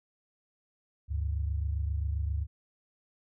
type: tone pair together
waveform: sine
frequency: 72.46 / 100 Hz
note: D2 / G2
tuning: -23 / +35 cents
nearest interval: tritone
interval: 558 cents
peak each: -29 / -35 dBFS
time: 1.08-2.47 s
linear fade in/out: 50 ms
effects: none